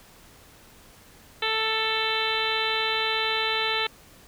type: harmonic tone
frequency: 441.8 Hz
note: A4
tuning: 7 cents sharp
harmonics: 1 / 2 / 3 / 4 / 5 / 6 / 7 / 8 / 9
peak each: -32 / -32 / -32 / -32 / -32 / -32 / -32 / -32 / -32 dBFS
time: 1.42-3.87 s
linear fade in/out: 5 ms
effects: pink hiss -52 dBFS RMS until 4.27 s